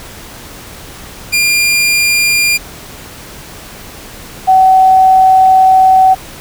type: tone pair in turn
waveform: sawtooth / sine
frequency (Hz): 2400 / 756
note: D7 / F#5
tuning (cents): +37 / +37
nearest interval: octave + minor sixth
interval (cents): 2000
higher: first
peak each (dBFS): -5 / -3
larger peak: second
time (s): 1.32-2.58 / 4.47-6.15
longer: second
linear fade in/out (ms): 20
effects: pink hiss -31 dBFS RMS until 6.4 s